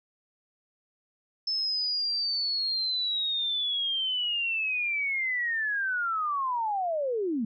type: linear sweep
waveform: sine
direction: down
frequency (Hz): 5274 to 207.7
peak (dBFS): -26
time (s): 1.47-7.45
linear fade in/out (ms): 5
effects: none